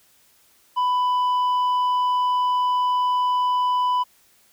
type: tone with tanh clipping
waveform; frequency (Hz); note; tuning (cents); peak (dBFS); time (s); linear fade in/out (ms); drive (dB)
sine; 995; B5; +13; -19; 0.76-4.04; 20; 5
effects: white hiss -58 dBFS RMS until 4.52 s